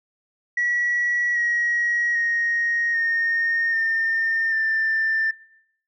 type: tone with pitch steps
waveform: sine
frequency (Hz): 1932 / 1901 / 1870.5 / 1840.5 / 1811 / 1781.9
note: B6 / A#6 / A#6 / A#6 / A6 / A6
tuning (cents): -39 / +33 / +5 / -23 / +49 / +21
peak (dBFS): -18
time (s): 0.57-5.31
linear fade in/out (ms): 5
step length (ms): 790
effects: noise-tail reverb RT60 0.8 s tail -24 dB re dry + tanh soft clip ceiling -15 dBFS